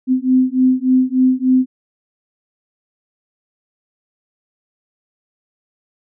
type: beating tone pair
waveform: sine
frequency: 255.5 / 258.9 Hz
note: C4 / C4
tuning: -41 / -18 cents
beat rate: 3.4 Hz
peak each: -14 dBFS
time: 0.07-1.66 s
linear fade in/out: 50 ms
effects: none